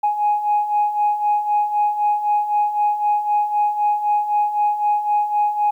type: beating tone pair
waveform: sine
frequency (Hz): 830.6 / 834.5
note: G#5 / G#5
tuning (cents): 0 / +8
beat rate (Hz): 3.9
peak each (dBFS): -22 / -16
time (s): 0.03-5.71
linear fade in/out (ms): 10
effects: tanh soft clip ceiling -10 dBFS + 9-bit